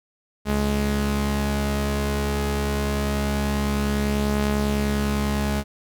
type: tone pair together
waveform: sawtooth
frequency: 70.05 / 209.9 Hz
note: C#2 / G#3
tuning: +19 / +19 cents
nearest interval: octave + perfect fifth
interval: 1900 cents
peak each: -20 dBFS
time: 0.45-5.64 s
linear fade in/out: 50 ms
effects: none